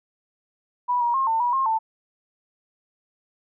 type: tone with pitch steps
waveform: sine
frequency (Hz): 981 / 952 / 1070 / 900 / 969 / 1068 / 890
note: B5 / A#5 / C6 / A5 / B5 / C6 / A5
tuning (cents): -12 / +36 / +38 / +39 / -33 / +35 / +20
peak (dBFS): -19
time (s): 0.88-1.79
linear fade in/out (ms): 20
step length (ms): 130
effects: none